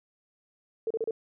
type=tone bursts; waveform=sine; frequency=447.6 Hz; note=A4; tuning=30 cents sharp; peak=-26 dBFS; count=4; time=0.87-1.109 s; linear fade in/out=2 ms; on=35 ms; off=33 ms; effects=none